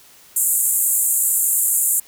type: band-pass noise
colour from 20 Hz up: pink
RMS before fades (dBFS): -18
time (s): 0.36-2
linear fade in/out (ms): 5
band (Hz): 7200 to 15000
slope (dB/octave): 96
effects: white hiss -48 dBFS RMS until 2.07 s